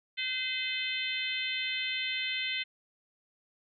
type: harmonic tone with a mistuned harmonic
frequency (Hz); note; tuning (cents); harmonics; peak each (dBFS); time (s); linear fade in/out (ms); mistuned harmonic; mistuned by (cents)
514; C5; -31; 3 / 4 / 5 / 6 / 7 / 8; -43 / -35 / -38 / -36 / -38 / -44; 0.17-2.64; 20; 7; -19
effects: none